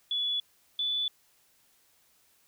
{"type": "tone pair in turn", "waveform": "sine", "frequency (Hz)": [3419, 3473], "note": ["G#7", "A7"], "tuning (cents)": [50, -23], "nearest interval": "unison", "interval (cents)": 27, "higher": "second", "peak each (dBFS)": -27, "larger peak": "neither", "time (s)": [[0.11, 0.4], [0.79, 1.08]], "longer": "neither", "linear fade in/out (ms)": 2, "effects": ["white hiss -66 dBFS RMS until 2.47 s"]}